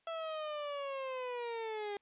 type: linear sweep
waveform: 30% pulse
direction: down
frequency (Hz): 664 to 402.5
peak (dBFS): -35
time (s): 0.07-1.97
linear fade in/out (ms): 2
effects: white hiss -75 dBFS RMS until 2.01 s + resampled to 8000 Hz